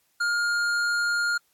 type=tone with hard clipping; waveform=sine; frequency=1414 Hz; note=F6; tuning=21 cents sharp; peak=-24 dBFS; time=0.2-1.38 s; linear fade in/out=10 ms; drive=11 dB; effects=white hiss -68 dBFS RMS until 1.53 s + AAC 64 kbps